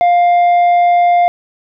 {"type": "tone with tanh clipping", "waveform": "triangle", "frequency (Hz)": 702, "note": "F5", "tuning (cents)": 9, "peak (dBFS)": -8, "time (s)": [0.01, 1.28], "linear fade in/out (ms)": 0, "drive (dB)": 9, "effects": []}